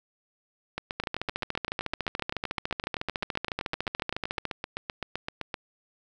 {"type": "two click trains", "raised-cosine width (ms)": 0.3, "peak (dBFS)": [-15, -13], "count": [38, 49], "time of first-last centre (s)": [[0.78, 5.542], [1, 4.453]], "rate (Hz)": [7.77, 13.9], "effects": []}